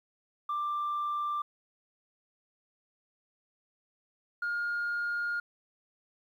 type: tone pair in turn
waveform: sine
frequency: 1182 / 1419.1 Hz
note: D6 / F6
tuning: +11 / +27 cents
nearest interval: minor third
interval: 316 cents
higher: second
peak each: -28 dBFS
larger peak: neither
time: 0.49-1.42 / 4.42-5.4 s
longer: second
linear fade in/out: 5 ms
effects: tanh soft clip ceiling -27 dBFS + 11-bit